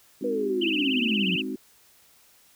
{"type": "chord", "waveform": "sine", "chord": "Ab dominant seventh", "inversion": "none", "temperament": "equal", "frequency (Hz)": [207.7, 261.6, 311.1, 370], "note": ["Ab3", "C4", "Eb4", "Gb4"], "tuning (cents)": [0, 0, 0, 0], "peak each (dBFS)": [-36, -32, -35, -36], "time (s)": [0.21, 1.56], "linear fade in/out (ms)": 5}
{"type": "exponential sweep", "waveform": "sine", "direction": "down", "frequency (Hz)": [493.9, 174.61], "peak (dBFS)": -25, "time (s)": [0.24, 1.36], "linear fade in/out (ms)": 5}
{"type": "tone with vibrato", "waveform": "sine", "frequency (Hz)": 2800, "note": "F7", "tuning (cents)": 4, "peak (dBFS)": -25, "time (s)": [0.61, 1.42], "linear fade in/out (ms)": 10, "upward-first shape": "triangle", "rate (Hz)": 17, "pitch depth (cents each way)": 210}
{"effects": ["white hiss -58 dBFS RMS until 2.55 s"]}